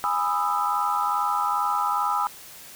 sine chord, E major seventh, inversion first, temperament just, 824.1 / 988.9 / 1236.1 / 1318.5 Hz, G#5 / B5 / D#6 / E6, -14 / +2 / -12 / 0 cents, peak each -27 dBFS, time 0.04-2.27 s, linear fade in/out 0 ms, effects white hiss -44 dBFS RMS until 2.75 s

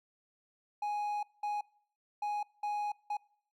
triangle tone bursts at uneven times, 830.6 Hz, G#5, in tune, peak -30 dBFS, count 5, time 0.82-1.23 / 1.43-1.61 / 2.22-2.43 / 2.63-2.92 / 3.1-3.17 s, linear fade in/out 5 ms, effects noise-tail reverb RT60 0.6 s tail -24 dB re dry

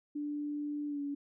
sine tone with pitch glide, 293.7 to 284.7 Hz, D4 to C#4, 0 to +46 cents, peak -34 dBFS, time 0.15-1.15 s, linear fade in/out 10 ms, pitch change -54 cents, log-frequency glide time 0.87-1.01 s, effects none

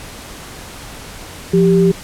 sine tone pair together, 174.17 / 392 Hz, F3 / G4, -4 / 0 cents, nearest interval octave + major second, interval 1404 cents, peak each -11 dBFS, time 1.53-1.92 s, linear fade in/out 10 ms, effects pink hiss -33 dBFS RMS until 2.03 s + low-pass 12000 Hz 12 dB/octave

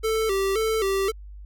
square tone with vibrato, 414.9 Hz, G#4, 2 cents flat, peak -22 dBFS, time 0.03-1.12 s, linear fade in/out 20 ms, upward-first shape square, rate 1.9 Hz, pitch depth 110 cents each way, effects added 50 Hz sine -38 dBFS peak until 1.45 s

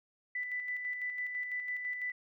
sine tone with tremolo, 1988 Hz, B6, 11 cents sharp, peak -33 dBFS, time 0.35-2.12 s, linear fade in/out 5 ms, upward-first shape square, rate 6 Hz, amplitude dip 40%, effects none

